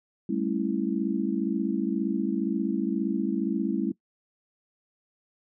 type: chord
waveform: sine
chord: A dominant seventh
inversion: third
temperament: just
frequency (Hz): 198 / 220 / 275 / 330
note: G3 / A3 / C#4 / E4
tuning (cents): +18 / 0 / -14 / +2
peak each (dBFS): -30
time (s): 0.29-3.92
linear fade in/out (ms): 5
effects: noise-tail reverb RT60 0.1 s tail -21 dB re dry